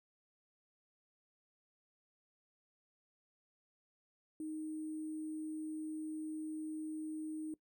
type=tone with sample-and-hold; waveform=sine; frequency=311.1 Hz; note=D#4; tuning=in tune; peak=-39 dBFS; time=4.4-7.54 s; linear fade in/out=2 ms; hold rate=8820 Hz; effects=noise-tail reverb RT60 0.1 s tail -20 dB re dry